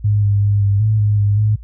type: tone with pitch steps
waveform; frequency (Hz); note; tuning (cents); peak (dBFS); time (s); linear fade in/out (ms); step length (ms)
sine; 103.8 / 101.5 / 102.1 / 100.2 / 108.2 / 104.4 / 102.3 / 106.4; G#2 / G#2 / G#2 / G2 / A2 / G#2 / G#2 / G#2; 0 / -39 / -29 / +38 / -29 / +10 / -26 / +42; -11; 0.04-1.56; 10; 190
effects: added 56 Hz sine -32 dBFS peak until 1.63 s